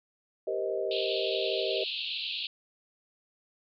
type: chord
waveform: sine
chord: C minor seventh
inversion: second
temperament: just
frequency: 392.4 / 470.9 / 523.3 / 627.9 Hz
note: G4 / Bb4 / C5 / Eb5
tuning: +2 / +18 / 0 / +16 cents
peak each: -33 / -35 / -36 / -33 dBFS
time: 0.47-1.84 s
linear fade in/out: 5 ms
type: band-pass noise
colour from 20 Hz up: pink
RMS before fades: -35 dBFS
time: 0.91-2.47 s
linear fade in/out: 2 ms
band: 2600 to 4400 Hz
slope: 96 dB/octave
effects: none